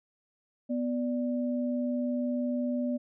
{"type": "tone pair together", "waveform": "sine", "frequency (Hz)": [246.9, 587.2], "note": ["B3", "D5"], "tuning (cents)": [0, 0], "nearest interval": "octave + minor third", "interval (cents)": 1500, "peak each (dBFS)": [-28, -35], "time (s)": [0.69, 2.98], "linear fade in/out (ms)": 20, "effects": []}